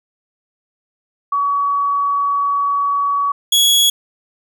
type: tone pair in turn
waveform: sine / sawtooth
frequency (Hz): 1132 / 3348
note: C#6 / G#7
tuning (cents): +36 / +13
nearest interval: octave + perfect fifth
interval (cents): 1877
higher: second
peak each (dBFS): -14 / -7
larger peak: second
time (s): 1.32-3.32 / 3.52-3.9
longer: first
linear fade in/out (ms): 5
effects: none